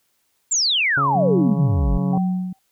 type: exponential sweep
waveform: sine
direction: down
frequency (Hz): 7600 to 41.2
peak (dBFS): -16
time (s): 0.51-1.98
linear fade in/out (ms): 10
type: harmonic tone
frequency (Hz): 139.4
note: C#3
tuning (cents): +10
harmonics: 1 / 2 / 3 / 4 / 5 / 6 / 7 / 8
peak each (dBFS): -24 / -30 / -34 / -36 / -38 / -40 / -41 / -42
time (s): 0.97-2.18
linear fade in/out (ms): 2
type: tone with tremolo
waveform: sine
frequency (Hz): 183.4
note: F#3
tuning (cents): -15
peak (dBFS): -17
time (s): 1.15-2.53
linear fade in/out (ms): 5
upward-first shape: sine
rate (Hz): 1.2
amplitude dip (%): 75
type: tone with exponential decay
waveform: sine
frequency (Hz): 770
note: G5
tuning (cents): -31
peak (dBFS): -22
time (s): 2.13-2.59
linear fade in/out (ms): 2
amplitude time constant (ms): 100
effects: white hiss -67 dBFS RMS until 2.71 s